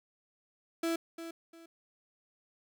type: tone with echo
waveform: 35% pulse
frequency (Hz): 331.6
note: E4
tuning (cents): +10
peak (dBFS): -28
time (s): 0.83-0.96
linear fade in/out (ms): 5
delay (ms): 350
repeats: 2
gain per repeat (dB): -11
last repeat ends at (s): 1.66
effects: none